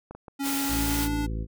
clicks, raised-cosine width 1 ms, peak -26 / -28 / -28 dBFS, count 3, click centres 0.11 / 0.15 / 0.282 s
square tone with pitch glide, 277.2 to 291.8 Hz, C#4 to D4, 0 to -11 cents, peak -28 dBFS, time 0.39-1.27 s, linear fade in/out 20 ms, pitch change +89 cents, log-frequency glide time 0.65-1.13 s
white noise, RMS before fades -31 dBFS, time 0.42-1.09 s, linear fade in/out 50 ms
harmonic tone, 55 Hz, A1, in tune, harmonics 1 / 2 / 3 / 4 / 5 / 6 / 7 / 9, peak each -29 / -35 / -39 / -41 / -43 / -45 / -46 / -48 dBFS, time 0.68-1.47 s, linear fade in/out 50 ms
effects none

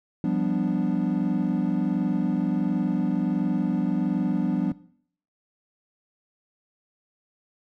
triangle chord, G dominant seventh, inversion third, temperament equal, 174.61 / 196 / 246.9 / 293.7 Hz, F3 / G3 / B3 / D4, 0 / 0 / 0 / 0 cents, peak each -25 dBFS, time 0.24-4.72 s, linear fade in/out 2 ms, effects noise-tail reverb RT60 0.6 s tail -19 dB re dry + tanh soft clip ceiling -13 dBFS

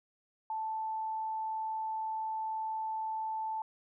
sine tone, 879 Hz, A5, 2 cents flat, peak -33 dBFS, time 0.5-3.62 s, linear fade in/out 2 ms, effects none

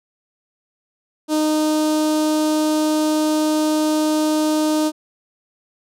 sawtooth tone with notch filter, 307.8 Hz, D#4, 19 cents flat, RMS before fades -18 dBFS, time 1.28-4.92 s, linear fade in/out 50 ms, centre 2000 Hz, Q 0.73, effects low-pass 12000 Hz 12 dB/octave

